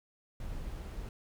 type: noise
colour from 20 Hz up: brown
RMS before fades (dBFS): -40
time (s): 0.4-1.09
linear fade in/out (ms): 2
effects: none